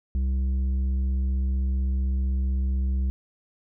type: tone with tanh clipping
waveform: sine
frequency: 65.41 Hz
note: C2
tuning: in tune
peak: -23 dBFS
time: 0.15-3.1 s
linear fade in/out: 0 ms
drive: 7 dB
effects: none